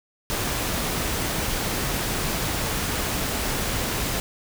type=noise; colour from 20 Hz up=pink; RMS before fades=-26 dBFS; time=0.3-4.2 s; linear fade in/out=0 ms; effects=none